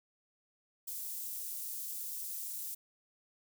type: high-pass noise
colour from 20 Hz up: white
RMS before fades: -41 dBFS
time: 0.87-2.75 s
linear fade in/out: 10 ms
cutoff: 8700 Hz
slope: 12 dB/octave
effects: none